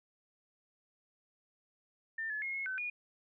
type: tone with pitch steps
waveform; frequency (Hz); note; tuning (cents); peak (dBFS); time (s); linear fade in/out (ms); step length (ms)
sine; 1801 / 1714 / 2154 / 2173 / 1523 / 2444; A6 / A6 / C7 / C#7 / F#6 / D#7; +40 / -46 / +50 / -35 / +50 / -32; -35; 2.18-2.9; 5; 120
effects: none